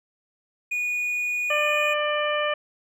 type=tone; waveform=triangle; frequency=2457 Hz; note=D#7; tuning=22 cents flat; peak=-22 dBFS; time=0.71-1.94 s; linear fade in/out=10 ms
type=harmonic tone; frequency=596 Hz; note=D5; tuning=25 cents sharp; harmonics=1 / 2 / 3 / 4 / 5; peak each=-25 / -28 / -30 / -31 / -32 dBFS; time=1.5-2.54 s; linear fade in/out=5 ms
effects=none